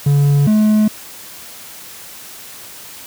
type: tone pair in turn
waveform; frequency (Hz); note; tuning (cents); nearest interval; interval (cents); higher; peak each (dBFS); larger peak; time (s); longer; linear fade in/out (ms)
triangle; 142.7 / 213.8; D3 / A3; -49 / -49; perfect fifth; 700; second; -7; neither; 0.06-0.47 / 0.47-0.88; neither; 5
effects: white hiss -35 dBFS RMS until 3.06 s + high-pass 60 Hz 12 dB/octave